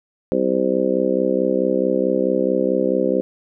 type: harmonic tone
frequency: 64.6 Hz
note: C2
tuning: 21 cents flat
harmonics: 3 / 4 / 5 / 6 / 7 / 8 / 9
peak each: -25 / -24 / -24 / -22 / -31 / -20 / -29 dBFS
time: 0.32-3.21 s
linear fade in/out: 0 ms
effects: none